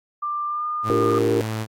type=tone with pitch glide; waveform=sine; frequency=1186 to 1214.4 Hz; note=D6 to D#6; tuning=+17 to -42 cents; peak=-23 dBFS; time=0.22-1.19 s; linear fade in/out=10 ms; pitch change=+41 cents; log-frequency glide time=0.47-0.66 s
type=tone; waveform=sawtooth; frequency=110 Hz; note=A2; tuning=in tune; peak=-21 dBFS; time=0.83-1.67 s; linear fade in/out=50 ms
type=chord; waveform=sine; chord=G minor seventh; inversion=second; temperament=equal with one note detuned; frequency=293.7 / 349.2 / 397.7 / 466.2 Hz; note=D4 / F4 / G4 / Bb4; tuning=0 / 0 / +25 / 0 cents; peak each=-25 / -25 / -23 / -21 dBFS; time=0.9-1.41 s; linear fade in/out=0 ms
effects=AAC 48 kbps